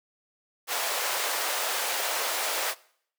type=high-pass noise; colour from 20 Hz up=pink; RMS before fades=-29 dBFS; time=0.67-2.75 s; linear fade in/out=50 ms; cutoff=530 Hz; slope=24 dB/octave; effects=noise-tail reverb RT60 0.6 s tail -21 dB re dry